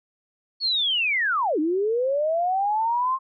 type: linear two-way sweep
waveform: sine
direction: down then up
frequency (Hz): 4435 to 293.7 to 1071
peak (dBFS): -20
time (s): 0.6-3.19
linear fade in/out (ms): 50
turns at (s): 1.59
effects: none